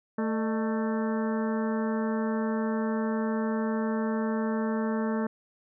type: harmonic tone with a mistuned harmonic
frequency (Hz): 221.8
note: A3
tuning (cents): +14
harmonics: 1 / 2 / 3 / 4 / 5 / 6 / 7 / 8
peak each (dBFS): -27 / -33 / -37 / -39 / -41 / -43 / -44 / -45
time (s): 0.18-5.27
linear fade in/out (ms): 5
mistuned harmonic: 3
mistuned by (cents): -140
effects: none